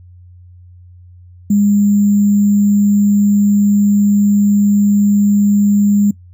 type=tone with sample-and-hold; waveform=sine; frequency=203.9 Hz; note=G#3; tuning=32 cents flat; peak=-8 dBFS; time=1.5-6.11 s; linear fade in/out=5 ms; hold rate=7350 Hz; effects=noise-tail reverb RT60 0.1 s tail -20 dB re dry + added 89 Hz sine -37 dBFS peak until 6.33 s